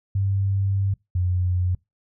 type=tone pair in turn; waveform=sine; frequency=98 / 90.29 Hz; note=G2 / F#2; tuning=0 / -42 cents; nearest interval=minor second; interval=142 cents; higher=first; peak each=-19 dBFS; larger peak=neither; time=0.15-0.94 / 1.15-1.75 s; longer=first; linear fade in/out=5 ms; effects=noise-tail reverb RT60 0.2 s tail -24 dB re dry